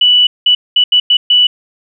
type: tone bursts at uneven times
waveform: sine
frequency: 2960 Hz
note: F#7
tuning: in tune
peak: -5 dBFS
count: 6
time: 0.01-0.27 / 0.46-0.55 / 0.76-0.84 / 0.92-1 / 1.1-1.17 / 1.3-1.47 s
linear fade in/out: 5 ms
effects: none